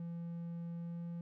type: tone with pitch glide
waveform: triangle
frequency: 169.6 to 170.58 Hz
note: E3 to F3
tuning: +50 to -40 cents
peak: -38 dBFS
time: 0-1.21 s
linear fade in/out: 2 ms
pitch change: +10 cents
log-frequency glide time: 0.75-1.05 s
effects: none